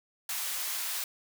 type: high-pass noise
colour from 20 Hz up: white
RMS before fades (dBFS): -34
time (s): 0.29-1.04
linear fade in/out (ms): 2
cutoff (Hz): 890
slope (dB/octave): 12
effects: none